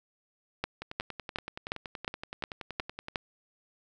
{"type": "two click trains", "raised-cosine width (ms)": 0.3, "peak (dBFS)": [-22, -14], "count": [25, 8], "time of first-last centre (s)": [[0.82, 3.084], [0.64, 3.158]], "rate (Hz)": [10.6, 2.78], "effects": []}